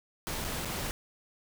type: noise with dropouts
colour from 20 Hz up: pink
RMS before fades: -35 dBFS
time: 0.27-0.91 s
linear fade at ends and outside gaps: 0 ms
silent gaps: 0.443-0.448 / 0.649-0.655 s
effects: none